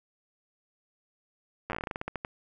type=slowing click train; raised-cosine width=0.5 ms; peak=-18 dBFS; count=16; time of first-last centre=1.7-2.249 s; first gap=9 ms; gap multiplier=1.18; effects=none